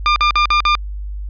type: tone bursts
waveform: sawtooth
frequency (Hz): 1200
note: D6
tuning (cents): +37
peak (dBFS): -7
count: 5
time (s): 0.06-0.752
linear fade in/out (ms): 0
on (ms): 100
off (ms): 48
effects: added 50 Hz sine -23 dBFS peak until 1.29 s + resampled to 11025 Hz